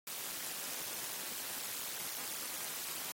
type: noise with amplitude modulation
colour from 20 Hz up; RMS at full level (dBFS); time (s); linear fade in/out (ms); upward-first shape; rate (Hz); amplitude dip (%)
white; -38; 0.07-3.12; 2; sine; 226; 90
effects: high-pass 150 Hz 12 dB/octave + AAC 48 kbps